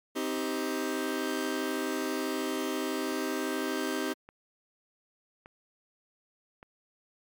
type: chord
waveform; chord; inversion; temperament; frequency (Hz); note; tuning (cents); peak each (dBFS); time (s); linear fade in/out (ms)
sawtooth; C minor; none; just; 261.6 / 314 / 392.4; C4 / Eb4 / G4; 0 / +16 / +2; -30; 0.15-4.14; 20
type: click train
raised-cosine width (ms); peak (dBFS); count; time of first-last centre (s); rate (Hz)
0.5; -33; 4; 3.12-6.629; 0.855
effects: MP3 96 kbps